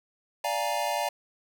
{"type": "chord", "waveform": "square", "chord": "Bb dominant seventh", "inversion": "first", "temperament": "equal", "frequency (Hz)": [587.3, 698.5, 830.6, 932.3], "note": ["D5", "F5", "Ab5", "Bb5"], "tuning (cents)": [0, 0, 0, 0], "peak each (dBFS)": -33, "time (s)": [0.44, 1.09], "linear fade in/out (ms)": 5, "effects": []}